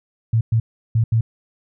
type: tone bursts at uneven times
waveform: sine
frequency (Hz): 113.2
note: A2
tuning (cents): +50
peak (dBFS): -13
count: 4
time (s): 0.33-0.41 / 0.52-0.6 / 0.95-1.04 / 1.12-1.21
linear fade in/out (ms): 5
effects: none